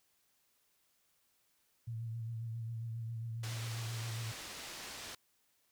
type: tone with vibrato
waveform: sine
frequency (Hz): 114.4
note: A#2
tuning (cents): -32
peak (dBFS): -38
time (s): 1.87-4.32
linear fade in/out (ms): 10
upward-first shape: triangle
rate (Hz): 7.4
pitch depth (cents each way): 46
type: low-pass noise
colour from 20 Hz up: white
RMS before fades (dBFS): -47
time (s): 3.43-5.15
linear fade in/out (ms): 5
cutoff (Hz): 6100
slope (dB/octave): 12
effects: white hiss -75 dBFS RMS until 5.71 s